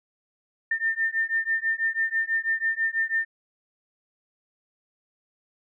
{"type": "beating tone pair", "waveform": "sine", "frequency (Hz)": [1801, 1807.1], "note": ["A6", "A6"], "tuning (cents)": [40, 46], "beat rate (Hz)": 6.1, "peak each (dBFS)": -26, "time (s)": [0.71, 3.25], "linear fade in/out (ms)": 5, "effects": []}